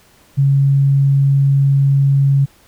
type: tone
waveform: sine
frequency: 138.4 Hz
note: C#3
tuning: 2 cents flat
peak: -9 dBFS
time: 0.37-2.46 s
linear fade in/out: 20 ms
effects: pink hiss -50 dBFS RMS until 2.67 s